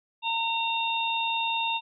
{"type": "harmonic tone", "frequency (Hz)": 915, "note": "A#5", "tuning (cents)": -32, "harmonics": [1, 3, 4], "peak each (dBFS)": [-28, -30, -31], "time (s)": [0.22, 1.81], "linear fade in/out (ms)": 50, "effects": []}